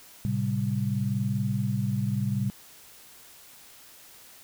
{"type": "tone cluster", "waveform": "sine", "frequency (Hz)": [112.4, 133.1, 197.3], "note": ["A2", "C3", "G3"], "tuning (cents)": [37, 30, 11], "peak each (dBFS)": -29, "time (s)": [0.25, 2.5], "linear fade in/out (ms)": 0, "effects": ["white hiss -51 dBFS RMS until 4.43 s"]}